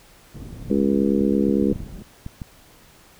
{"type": "low-pass noise", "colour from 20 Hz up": "pink", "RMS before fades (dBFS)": -36, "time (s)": [0.34, 2.03], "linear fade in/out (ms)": 5, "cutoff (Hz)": 270, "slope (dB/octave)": 12}
{"type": "harmonic tone", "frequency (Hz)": 69, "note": "C#2", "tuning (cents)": -7, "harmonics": [3, 4, 5, 6, 7], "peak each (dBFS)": [-20, -22, -24, -26, -27], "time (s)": [0.7, 1.73], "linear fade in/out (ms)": 5}
{"type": "clicks", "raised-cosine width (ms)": 5, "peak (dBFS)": -19, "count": 8, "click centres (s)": [1.213, 1.49, 1.623, 1.726, 1.76, 1.804, 2.264, 2.418]}
{"effects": ["pink hiss -51 dBFS RMS until 3.19 s"]}